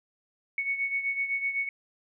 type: beating tone pair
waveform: sine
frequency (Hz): 2217 / 2224.9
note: C#7 / C#7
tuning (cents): 0 / +6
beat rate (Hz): 7.9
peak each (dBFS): -28 / -34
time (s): 0.58-1.69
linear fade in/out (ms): 2
effects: none